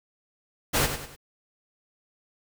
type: noise with echo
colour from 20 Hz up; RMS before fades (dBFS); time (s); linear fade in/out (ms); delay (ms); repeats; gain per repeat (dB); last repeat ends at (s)
pink; -23; 0.73-0.87; 20; 98; 3; -8; 1.164
effects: none